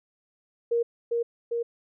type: tone with echo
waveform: sine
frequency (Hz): 469.1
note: A#4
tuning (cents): +11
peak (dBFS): -21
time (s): 0.71-0.83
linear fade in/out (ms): 10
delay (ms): 400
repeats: 2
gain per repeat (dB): -2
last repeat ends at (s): 1.63
effects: none